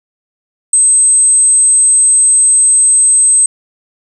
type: tone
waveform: sine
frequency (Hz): 8240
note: C9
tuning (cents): -28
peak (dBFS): -5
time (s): 0.73-3.46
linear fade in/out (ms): 2
effects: none